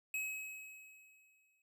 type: tone with exponential decay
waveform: square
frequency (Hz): 2558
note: D#7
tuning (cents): +47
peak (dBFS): -36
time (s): 0.14-1.62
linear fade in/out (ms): 2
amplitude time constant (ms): 320
effects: none